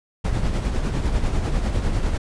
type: noise with tremolo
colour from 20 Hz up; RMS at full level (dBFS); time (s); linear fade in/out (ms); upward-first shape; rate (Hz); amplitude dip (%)
brown; -19; 0.24-2.18; 10; triangle; 10; 55
effects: resampled to 22050 Hz